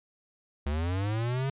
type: linear sweep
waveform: square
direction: up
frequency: 69.6 to 138.59 Hz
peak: -28 dBFS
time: 0.66-1.5 s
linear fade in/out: 5 ms
effects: resampled to 8000 Hz